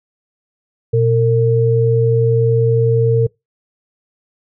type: tone pair together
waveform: sine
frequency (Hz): 120 / 455.4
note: B2 / A#4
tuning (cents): -49 / -40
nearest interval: octave + major seventh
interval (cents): 2309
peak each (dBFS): -13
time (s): 0.93-3.27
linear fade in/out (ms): 10
effects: noise-tail reverb RT60 0.2 s tail -24 dB re dry